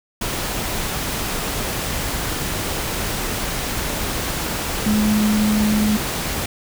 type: tone in noise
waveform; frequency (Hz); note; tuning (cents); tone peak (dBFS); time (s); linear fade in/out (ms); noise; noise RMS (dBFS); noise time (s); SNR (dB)
sine; 212.1; G#3; +37; -15; 4.86-5.97; 5; pink; -24; 0.21-6.46; +6
effects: none